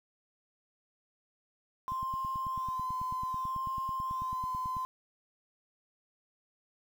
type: tone with vibrato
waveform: sine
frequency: 1039 Hz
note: C6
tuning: 12 cents flat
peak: -32 dBFS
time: 1.88-4.85 s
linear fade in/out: 0 ms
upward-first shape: sine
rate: 0.65 Hz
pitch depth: 28 cents each way
type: click train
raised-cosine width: 5 ms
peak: -32 dBFS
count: 27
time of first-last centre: 1.92-4.768 s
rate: 9.13 Hz
effects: 9-bit